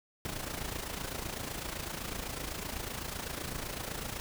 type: noise with amplitude modulation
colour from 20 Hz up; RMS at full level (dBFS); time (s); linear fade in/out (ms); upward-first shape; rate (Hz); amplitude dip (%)
pink; -36; 0.25-4.2; 0; sine; 27.9; 65
effects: none